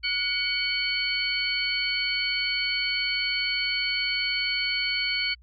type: tone cluster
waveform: sine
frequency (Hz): 1455 / 2246 / 3050 / 4436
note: F#6 / C#7 / G7 / C#8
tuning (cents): -29 / +22 / -48 / 0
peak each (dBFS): -35 / -27 / -31 / -28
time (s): 0.03-5.35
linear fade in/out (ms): 20
effects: added 60 Hz sine -50 dBFS peak until 5.42 s + MP3 32 kbps